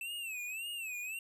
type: tone with vibrato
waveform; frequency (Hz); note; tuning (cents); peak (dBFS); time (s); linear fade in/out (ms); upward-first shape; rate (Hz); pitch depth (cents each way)
square; 2637; E7; 0; -39; 0.01-1.19; 2; sine; 1.8; 140
effects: none